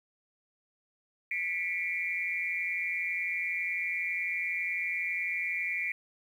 sine tone cluster, 1980 / 2190 / 2362 Hz, B6 / C#7 / D7, +4 / -22 / +9 cents, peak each -35 / -35 / -33 dBFS, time 1.31-5.92 s, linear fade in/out 2 ms, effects 10-bit

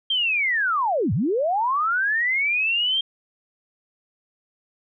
sine linear two-way sweep, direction down then up, 3209 to 88.6 to 3209 Hz, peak -19 dBFS, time 0.1-3.01 s, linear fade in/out 5 ms, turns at 1.13 s, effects none

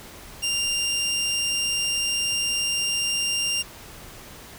20% pulse tone, 2792 Hz, F7, 1 cent flat, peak -18 dBFS, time 0.42-3.63 s, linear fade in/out 20 ms, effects pink hiss -43 dBFS RMS until 4.58 s

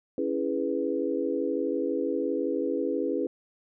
sine chord, C# minor seventh, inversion none, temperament equal, 277.2 / 329.6 / 415.3 / 493.9 Hz, C#4 / E4 / G#4 / B4, 0 / 0 / 0 / 0 cents, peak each -31 dBFS, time 0.18-3.27 s, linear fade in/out 2 ms, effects none

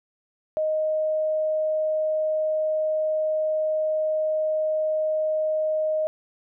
sine tone, 622.3 Hz, D#5, in tune, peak -21 dBFS, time 0.57-6.07 s, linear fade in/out 0 ms, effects none

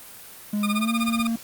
triangle tone with pitch glide, 207.7 to 229.1 Hz, G#3 to A#3, 0 to -30 cents, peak -20 dBFS, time 0.53-1.36 s, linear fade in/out 5 ms, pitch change +170 cents, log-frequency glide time 0.71-0.9 s
20% pulse tone with tremolo, 1216 Hz, D#6, 40 cents flat, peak -18 dBFS, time 0.63-1.27 s, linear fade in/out 2 ms, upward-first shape sine, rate 16 Hz, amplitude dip 100%
effects white hiss -43 dBFS RMS until 1.43 s + Opus 32 kbps

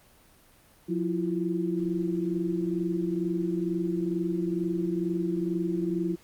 sine tone cluster, 178.3 / 329.3 / 351.5 Hz, F3 / E4 / F4, +36 / -2 / +11 cents, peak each -30 / -29 / -32 dBFS, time 0.88-6.16 s, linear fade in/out 20 ms, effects pink hiss -58 dBFS RMS until 6.23 s + Opus 32 kbps

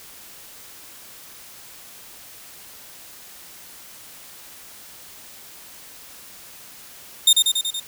sawtooth tone with echo, 3655 Hz, A#7, 35 cents flat, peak -7 dBFS, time 7.27-7.33 s, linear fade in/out 5 ms, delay 94 ms, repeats 5, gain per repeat -3 dB, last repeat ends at 7.8 s, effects white hiss -43 dBFS RMS until 7.87 s

